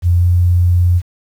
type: tone with pitch glide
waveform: sine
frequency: 87.31 to 88.32 Hz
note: F2 to F2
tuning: 0 to +20 cents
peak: -8 dBFS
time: 0.02-1.02 s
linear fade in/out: 50 ms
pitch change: +20 cents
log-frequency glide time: 0.18-0.24 s
effects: 7-bit